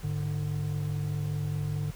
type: tone pair together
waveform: triangle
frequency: 103.83 / 148.73 Hz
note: G#2 / D3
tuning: 0 / +22 cents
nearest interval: tritone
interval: 622 cents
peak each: -31 / -28 dBFS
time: 0.03-1.91 s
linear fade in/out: 10 ms
effects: added 40 Hz sine -46 dBFS peak until 1.95 s + pink hiss -50 dBFS RMS until 1.95 s